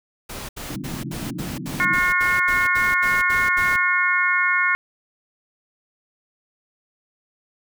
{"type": "noise bursts", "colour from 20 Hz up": "pink", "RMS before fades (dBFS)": -33, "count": 13, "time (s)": [0.29, 3.766], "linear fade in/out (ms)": 10, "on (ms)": 200, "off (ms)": 73}
{"type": "band-pass noise", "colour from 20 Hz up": "pink", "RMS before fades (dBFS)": -31, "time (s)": [0.7, 1.99], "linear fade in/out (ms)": 5, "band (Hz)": [120, 340], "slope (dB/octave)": 96}
{"type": "harmonic tone", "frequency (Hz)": 360, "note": "F#4", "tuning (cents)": -47, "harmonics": [3, 4, 5, 6], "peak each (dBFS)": [-24, -21, -23, -21], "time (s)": [1.8, 4.75], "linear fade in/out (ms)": 0}
{"effects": []}